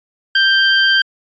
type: tone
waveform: 25% pulse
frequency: 1573 Hz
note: G6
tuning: 6 cents sharp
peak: -6 dBFS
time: 0.35-1.02 s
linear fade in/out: 5 ms
effects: resampled to 16000 Hz